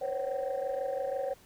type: tone cluster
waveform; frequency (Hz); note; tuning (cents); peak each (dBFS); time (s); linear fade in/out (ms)
sine; 494.7 / 537 / 563 / 759; B4 / C5 / C#5 / F#5; +3 / +45 / +27 / +44; -38 / -32 / -35 / -37; 0.01-1.34; 10
effects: tanh soft clip ceiling -25 dBFS + pink hiss -59 dBFS RMS until 1.45 s